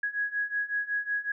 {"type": "beating tone pair", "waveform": "sine", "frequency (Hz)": [1661.2, 1666.6], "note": ["G#6", "G#6"], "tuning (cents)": [0, 6], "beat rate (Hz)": 5.4, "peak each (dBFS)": [-32, -30], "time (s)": [0.03, 1.32], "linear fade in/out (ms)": 5, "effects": []}